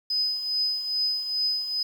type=tone with tremolo; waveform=sine; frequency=5020 Hz; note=D#8; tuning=15 cents sharp; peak=-21 dBFS; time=0.1-1.83 s; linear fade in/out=5 ms; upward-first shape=triangle; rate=2.4 Hz; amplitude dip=65%; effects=8-bit